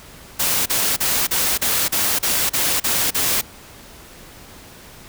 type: noise bursts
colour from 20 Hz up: white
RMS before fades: -19 dBFS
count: 10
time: 0.39-3.414 s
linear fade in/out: 10 ms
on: 270 ms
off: 36 ms
effects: pink hiss -42 dBFS RMS until 5.08 s